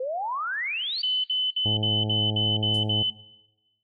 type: exponential sweep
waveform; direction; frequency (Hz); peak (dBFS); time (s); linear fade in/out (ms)
sine; up; 493.9 to 4699; -26; 0-1.02; 5
type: tone bursts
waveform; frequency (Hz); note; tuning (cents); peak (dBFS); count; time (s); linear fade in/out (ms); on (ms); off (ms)
sine; 3023; F#7; +36; -21; 8; 1.03-3.102; 5; 210; 56
type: harmonic tone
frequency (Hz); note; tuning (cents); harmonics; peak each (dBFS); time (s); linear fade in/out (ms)
107; A2; -48; 1 / 2 / 3 / 4 / 5 / 6 / 7 / 8; -26 / -32 / -36 / -38 / -40 / -42 / -43 / -44; 1.65-3.03; 10
type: noise with exponential decay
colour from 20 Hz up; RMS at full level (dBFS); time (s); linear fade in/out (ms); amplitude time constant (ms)
violet; -35; 2.74-2.87; 5; 27
effects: noise-tail reverb RT60 1.0 s tail -17 dB re dry + MP3 48 kbps